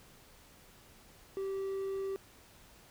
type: tone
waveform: triangle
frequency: 388.4 Hz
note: G4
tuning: 16 cents flat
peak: -32 dBFS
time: 1.37-2.16 s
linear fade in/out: 0 ms
effects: pink hiss -59 dBFS RMS until 2.9 s